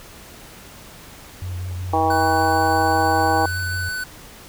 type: tone with vibrato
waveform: sine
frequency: 90.7 Hz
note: F#2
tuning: 34 cents flat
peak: -25 dBFS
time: 1.42-3.89 s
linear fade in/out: 0 ms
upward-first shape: sine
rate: 5.2 Hz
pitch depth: 30 cents each way
type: harmonic tone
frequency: 160 Hz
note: D#3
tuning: 49 cents sharp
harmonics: 2 / 3 / 4 / 5 / 6 / 7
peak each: -25 / -25 / -27 / -18 / -26 / -27 dBFS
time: 1.93-3.46 s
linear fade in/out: 5 ms
type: tone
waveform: square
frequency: 1499 Hz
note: F#6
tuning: 22 cents sharp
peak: -25 dBFS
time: 2.1-4.04 s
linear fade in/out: 5 ms
effects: pink hiss -42 dBFS RMS until 4.48 s